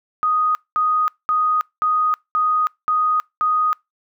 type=tone bursts; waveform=sine; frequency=1244.5 Hz; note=D#6; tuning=in tune; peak=-15 dBFS; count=7; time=0.23-3.73 s; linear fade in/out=0 ms; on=320 ms; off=210 ms; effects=noise-tail reverb RT60 0.2 s tail -26 dB re dry